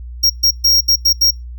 square tone bursts at uneven times, 5588 Hz, F8, in tune, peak -9 dBFS, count 6, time 0.23-0.3 / 0.43-0.51 / 0.64-0.81 / 0.88-0.96 / 1.05-1.13 / 1.21-1.31 s, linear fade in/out 10 ms, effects noise-tail reverb RT60 0.2 s tail -26 dB re dry + added 60 Hz sine -27 dBFS peak until 1.58 s

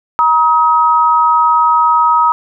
sine tone pair together, 950 / 1268.1 Hz, A#5 / D#6, +33 / +33 cents, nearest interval perfect fourth, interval 500 cents, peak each -10 dBFS, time 0.19-2.32 s, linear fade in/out 0 ms, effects none

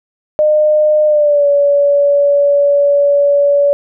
sine tone with pitch glide, 608 to 570.6 Hz, D#5 to C#5, -40 to +50 cents, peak -7 dBFS, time 0.39-3.73 s, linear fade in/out 0 ms, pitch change -110 cents, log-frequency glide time 1.06-1.47 s, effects none

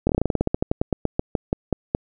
slowing click train, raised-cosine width 2 ms, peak -6 dBFS, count 22, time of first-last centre 0.07-1.949 s, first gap 23 ms, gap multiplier 1.12, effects none

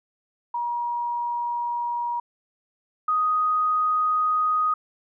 sine tone pair in turn, 954 / 1247.4 Hz, A#5 / D#6, +40 / +4 cents, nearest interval perfect fourth, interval 464 cents, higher second, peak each -24 / -19 dBFS, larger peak second, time 0.54-2.2 / 3.08-4.74 s, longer neither, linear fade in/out 5 ms, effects none

